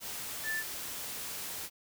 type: tone in noise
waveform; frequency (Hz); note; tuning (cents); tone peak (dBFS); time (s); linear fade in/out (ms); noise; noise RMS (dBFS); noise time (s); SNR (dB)
sine; 1758; A6; -2; -32; 0.43-0.64; 50; white; -40; 0-1.7; +5
effects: none